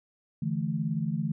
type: chord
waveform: sine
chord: D suspended second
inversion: none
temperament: equal with one note detuned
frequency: 146.83 / 164.81 / 217.5 Hz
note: D3 / E3 / A3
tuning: 0 / 0 / -20 cents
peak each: -32 / -30 / -32 dBFS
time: 0.42-1.32 s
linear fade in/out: 5 ms
effects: none